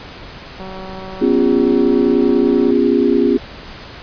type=click train; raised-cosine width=1 ms; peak=-19 dBFS; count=399; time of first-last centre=0.6-2.706 s; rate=189 Hz
type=chord; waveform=sine; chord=C# dominant seventh; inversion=third; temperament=equal with one note detuned; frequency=246.9 / 277.2 / 349.2 / 405.4 Hz; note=B3 / C#4 / E#4 / G#4; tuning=0 / 0 / 0 / -42 cents; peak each=-16 dBFS; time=1.21-3.38 s; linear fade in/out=10 ms
effects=pink hiss -34 dBFS RMS until 4.02 s + resampled to 11025 Hz

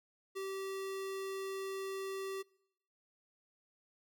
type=tone; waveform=square; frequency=386.8 Hz; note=G4; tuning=23 cents flat; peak=-39 dBFS; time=0.35-2.43 s; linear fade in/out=20 ms; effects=noise-tail reverb RT60 0.8 s tail -24 dB re dry

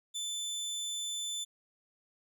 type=tone; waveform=25% pulse; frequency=3520 Hz; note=A7; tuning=in tune; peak=-31 dBFS; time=0.14-1.45 s; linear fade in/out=20 ms; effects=none

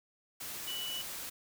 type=tone in noise; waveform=sine; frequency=2960 Hz; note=F#7; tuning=in tune; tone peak=-37 dBFS; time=0.67-1.02 s; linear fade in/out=10 ms; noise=white; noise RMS=-42 dBFS; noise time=0.4-1.3 s; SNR=+2 dB; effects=none

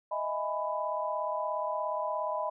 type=chord; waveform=sine; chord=E major seventh; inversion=third; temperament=equal with one note detuned; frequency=622.3 / 659.3 / 830.6 / 994.6 Hz; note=D#5 / E5 / G#5 / B5; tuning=0 / 0 / 0 / +12 cents; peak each=-34 / -39 / -39 / -33 dBFS; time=0.11-2.5 s; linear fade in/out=10 ms; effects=none

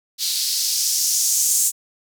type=noise with band-pass filter sweep; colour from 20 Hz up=violet; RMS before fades=-20 dBFS; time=0.18-1.72 s; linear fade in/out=50 ms; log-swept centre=4100 to 7400 Hz; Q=2.8; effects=none

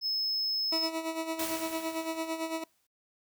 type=tone; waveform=triangle; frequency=5190 Hz; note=E8; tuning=28 cents flat; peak=-27 dBFS; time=0.01-0.9 s; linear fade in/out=50 ms
type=tone with tremolo; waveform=20% pulse; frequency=324.1 Hz; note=E4; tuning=29 cents flat; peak=-25 dBFS; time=0.72-2.64 s; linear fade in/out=5 ms; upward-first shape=sine; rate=8.9 Hz; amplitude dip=65%
type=noise with exponential decay; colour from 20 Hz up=white; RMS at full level=-35 dBFS; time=1.39-2.87 s; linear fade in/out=5 ms; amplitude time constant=320 ms
effects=noise-tail reverb RT60 0.2 s tail -26 dB re dry

